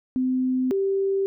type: tone pair in turn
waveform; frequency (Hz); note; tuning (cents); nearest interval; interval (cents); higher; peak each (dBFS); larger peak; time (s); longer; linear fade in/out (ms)
sine; 256.7 / 390.4; C4 / G4; -33 / -7; perfect fifth; 726; second; -20; neither; 0.16-0.71 / 0.71-1.26; neither; 0
effects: none